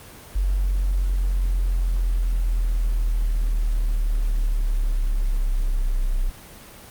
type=linear sweep; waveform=sine; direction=down; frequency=46.85 to 31.62 Hz; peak=-18 dBFS; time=0.35-6.3 s; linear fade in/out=10 ms; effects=pink hiss -43 dBFS RMS until 6.9 s + Opus 24 kbps